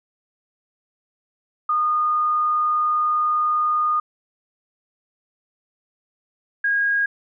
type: tone pair in turn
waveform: sine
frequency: 1225 / 1635.2 Hz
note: D#6 / G#6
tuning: -27 / -27 cents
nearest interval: perfect fourth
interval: 500 cents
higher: second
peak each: -17 dBFS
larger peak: neither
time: 1.69-4 / 6.64-7.06 s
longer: first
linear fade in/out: 5 ms
effects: none